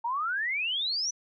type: exponential sweep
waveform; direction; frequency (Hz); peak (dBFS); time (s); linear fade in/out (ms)
sine; up; 902 to 6050; -27; 0.04-1.11; 10
effects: none